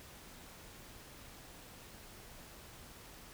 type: silence
effects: pink hiss -54 dBFS RMS until 3.33 s